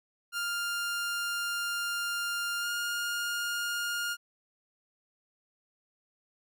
sawtooth tone with pitch glide, 1400 to 1416.3 Hz, F6 to F6, +4 to +24 cents, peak -27 dBFS, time 0.32-4.17 s, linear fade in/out 50 ms, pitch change +20 cents, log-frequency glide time 2.6-2.67 s, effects none

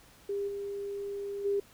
sine tone with level steps, 401.5 Hz, G4, 41 cents sharp, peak -30 / -34 / -26 dBFS, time 0.29-1.6 s, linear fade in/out 5 ms, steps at 0.47 / 1.44 s, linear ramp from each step 20 ms, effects pink hiss -58 dBFS RMS until 1.73 s

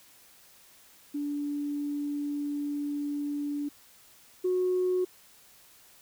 sine tone pair in turn, 289.9 / 365.9 Hz, D4 / F#4, -22 / -19 cents, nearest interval major third, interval 403 cents, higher second, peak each -29 / -23 dBFS, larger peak second, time 1.14-3.69 / 4.44-5.05 s, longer first, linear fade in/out 10 ms, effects tanh soft clip ceiling -20 dBFS + white hiss -57 dBFS RMS until 6.01 s

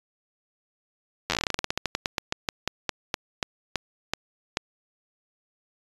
slowing click train, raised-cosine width 0.2 ms, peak -7 dBFS, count 29, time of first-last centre 1.3-4.571 s, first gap 10 ms, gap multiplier 1.15, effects resampled to 24000 Hz

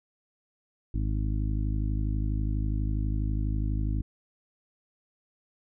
harmonic tone, 52.2 Hz, G#1, 10 cents sharp, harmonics 1 / 2 / 3 / 4 / 5 / 6, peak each -27 / -31 / -40 / -40 / -39 / -41 dBFS, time 0.94-4.02 s, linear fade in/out 5 ms, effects none

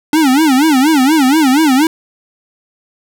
square tone with vibrato, 286.7 Hz, D4, 42 cents flat, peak -8 dBFS, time 0.13-1.87 s, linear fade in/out 2 ms, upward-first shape sine, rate 4.2 Hz, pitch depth 210 cents each way, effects none

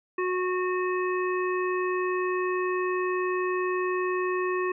harmonic tone, 365.9 Hz, F#4, 19 cents flat, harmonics 1 / 3 / 5 / 7, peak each -26 / -31 / -35 / -38 dBFS, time 0.18-4.72 s, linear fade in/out 5 ms, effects none

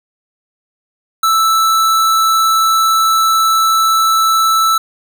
square tone, 1318.5 Hz, E6, in tune, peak -10 dBFS, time 1.23-4.78 s, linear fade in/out 5 ms, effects none

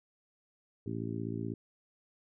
harmonic tone, 56.1 Hz, A1, 34 cents sharp, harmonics 2 / 3 / 4 / 5 / 6 / 7, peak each -39 / -42 / -41 / -41 / -43 / -44 dBFS, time 0.86-1.54 s, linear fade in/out 5 ms, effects none

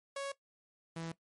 sawtooth tone pair in turn, 554.4 / 164.82 Hz, C#5 / E3, 0 / 0 cents, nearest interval octave + major sixth, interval 2100 cents, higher first, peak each -33 / -35 dBFS, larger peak first, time 0.16-0.32 / 0.96-1.12 s, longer neither, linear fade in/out 5 ms, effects noise-tail reverb RT60 0.1 s tail -17 dB re dry + MP3 48 kbps

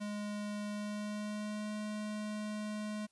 square tone with pitch glide, 207.7 to 211.6 Hz, G#3 to G#3, 0 to +33 cents, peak -38 dBFS, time 0-3.07 s, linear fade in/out 20 ms, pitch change +33 cents, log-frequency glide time 0.71-1.74 s, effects white hiss -75 dBFS RMS until 3.11 s + resampled to 24000 Hz

